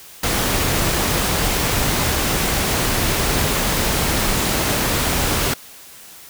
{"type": "noise", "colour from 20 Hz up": "pink", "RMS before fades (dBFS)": -19, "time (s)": [0.23, 5.54], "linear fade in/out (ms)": 5, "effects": ["white hiss -41 dBFS RMS until 6.29 s"]}